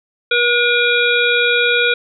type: harmonic tone with a mistuned harmonic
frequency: 481 Hz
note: B4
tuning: 46 cents flat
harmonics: 1 / 3 / 5 / 7 / 8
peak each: -18 / -16 / -17 / -21 / -22 dBFS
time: 0.31-1.94 s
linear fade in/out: 5 ms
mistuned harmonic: 8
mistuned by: -24 cents
effects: none